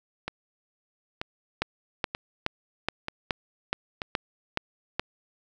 two click trains, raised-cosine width 0.3 ms, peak -15 / -9 dBFS, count 5 / 9, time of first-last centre 0.28-4.018 / 1.62-4.996 s, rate 1.07 / 2.37 Hz, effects none

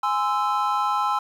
triangle chord, Ab augmented, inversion none, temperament equal with one note detuned, 830.6 / 1034.5 / 1318.5 Hz, Ab5 / C6 / E6, 0 / -20 / 0 cents, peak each -23 dBFS, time 0.03-1.19 s, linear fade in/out 5 ms, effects 9-bit

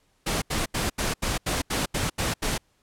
pink noise bursts, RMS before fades -26 dBFS, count 10, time 0.26-2.58 s, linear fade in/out 10 ms, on 160 ms, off 80 ms, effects pink hiss -67 dBFS RMS until 2.82 s + low-pass 11000 Hz 12 dB/octave

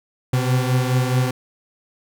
40% pulse beating tone pair, 126.1 / 130.8 Hz, B2 / C3, +36 / 0 cents, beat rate 4.7 Hz, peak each -17 / -22 dBFS, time 0.33-1.31 s, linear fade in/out 5 ms, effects none

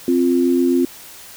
sine tone pair together, 261.6 / 349.2 Hz, C4 / F4, 0 / 0 cents, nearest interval perfect fourth, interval 500 cents, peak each -15 / -16 dBFS, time 0.08-0.85 s, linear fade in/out 2 ms, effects white hiss -39 dBFS RMS until 1.36 s

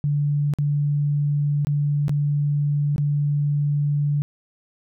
sine tone with dropouts, 145.5 Hz, D3, 16 cents flat, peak -18 dBFS, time 0.04-4.22 s, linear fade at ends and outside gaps 0 ms, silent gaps 0.537-0.586 / 1.648-1.67 / 2.082-2.094 / 2.961-2.981 s, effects none

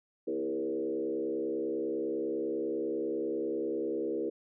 sine tone with frequency modulation, 400 Hz, G4, 35 cents sharp, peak -30 dBFS, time 0.27-4.3 s, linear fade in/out 10 ms, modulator 70.1 Hz, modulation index 1.5, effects none

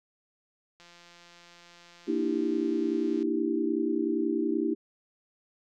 click train, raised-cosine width 0.2 ms, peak -36 dBFS, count 421, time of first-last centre 0.8-3.228 s, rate 173 Hz
sine chord, E half-diminished seventh, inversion second, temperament equal with one note detuned, 233.1 / 299.1 / 329.6 / 392 Hz, Bb3 / D4 / E4 / G4, 0 / +32 / 0 / 0 cents, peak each -33 / -30 / -29 / -32 dBFS, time 2.07-4.75 s, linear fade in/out 20 ms
effects none

